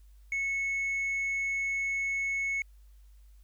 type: tone with tanh clipping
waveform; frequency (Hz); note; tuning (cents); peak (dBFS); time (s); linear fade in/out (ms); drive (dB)
sine; 2200; C#7; -14; -29; 0.32-2.62; 2; 2
effects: added 50 Hz sine -52 dBFS peak until 3.43 s + white hiss -72 dBFS RMS until 3.43 s